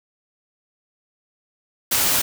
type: noise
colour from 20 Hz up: white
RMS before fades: -19 dBFS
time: 1.91-2.22 s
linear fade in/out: 10 ms
effects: none